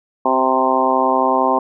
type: harmonic tone with a mistuned harmonic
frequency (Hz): 130.81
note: C3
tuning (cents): 0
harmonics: 2 / 3 / 4 / 5 / 6 / 7 / 8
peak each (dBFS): -22 / -23 / -22 / -21 / -20 / -19 / -19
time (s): 0.25-1.59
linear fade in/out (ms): 5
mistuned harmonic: 3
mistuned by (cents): -19
effects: none